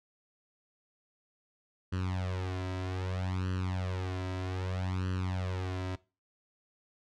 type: tone with flanger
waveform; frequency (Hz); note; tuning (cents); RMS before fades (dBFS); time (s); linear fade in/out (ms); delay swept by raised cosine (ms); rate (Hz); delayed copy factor
sawtooth; 92.5; F#2; 0; -34; 1.92-5.96; 10; 0.67 to 3.07; 0.63; +0.9
effects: noise-tail reverb RT60 0.3 s tail -20 dB re dry + low-pass 5000 Hz 12 dB/octave